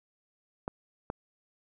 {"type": "clicks", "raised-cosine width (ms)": 1, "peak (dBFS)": -19, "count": 2, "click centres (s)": [0.679, 1.101], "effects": []}